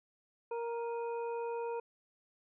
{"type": "harmonic tone with a mistuned harmonic", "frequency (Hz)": 467.6, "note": "A#4", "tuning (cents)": 5, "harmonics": [1, 2, 3, 5], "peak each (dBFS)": [-36, -41, -55, -55], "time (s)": [0.51, 1.8], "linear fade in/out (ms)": 5, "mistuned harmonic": 5, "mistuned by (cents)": 100, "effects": []}